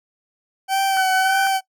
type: tone with vibrato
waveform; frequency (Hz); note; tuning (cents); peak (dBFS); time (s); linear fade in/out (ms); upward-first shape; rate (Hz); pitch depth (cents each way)
40% pulse; 766; G5; -40; -16; 0.68-1.61; 50; sine; 1.7; 32
type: tone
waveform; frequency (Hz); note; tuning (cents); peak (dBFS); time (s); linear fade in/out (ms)
sine; 1509; F#6; +34; -20; 0.97-1.47; 0
effects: noise-tail reverb RT60 0.1 s tail -20 dB re dry